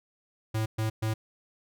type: tone bursts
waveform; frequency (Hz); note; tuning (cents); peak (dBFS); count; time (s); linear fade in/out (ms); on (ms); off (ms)
square; 110; A2; 0; -27; 3; 0.54-1.14; 10; 120; 120
effects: none